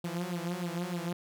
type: tone with flanger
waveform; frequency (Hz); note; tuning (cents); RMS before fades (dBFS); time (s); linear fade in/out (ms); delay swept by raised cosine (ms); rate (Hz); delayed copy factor
sawtooth; 174.61; F3; 0; -35; 0.04-1.13; 5; 0.24 to 6.04; 3.3; +0.95
effects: none